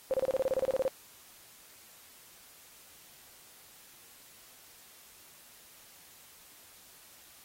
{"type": "tone bursts", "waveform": "sine", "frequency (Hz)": 526, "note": "C5", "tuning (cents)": 9, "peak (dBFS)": -25, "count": 14, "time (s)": [0.11, 0.879], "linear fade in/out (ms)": 0, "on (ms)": 28, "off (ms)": 29, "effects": ["white hiss -56 dBFS RMS until 7.44 s", "AAC 48 kbps"]}